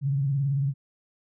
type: tone with vibrato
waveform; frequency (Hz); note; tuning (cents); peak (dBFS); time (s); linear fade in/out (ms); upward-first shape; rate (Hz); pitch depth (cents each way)
sine; 138.59; C#3; 0; -22; 0.01-0.74; 50; triangle; 18; 100
effects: none